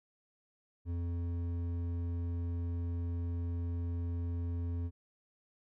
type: tone with hard clipping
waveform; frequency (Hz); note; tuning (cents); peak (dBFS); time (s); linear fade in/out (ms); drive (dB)
triangle; 86; F2; -26; -35; 0.85-4.91; 50; 12
effects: none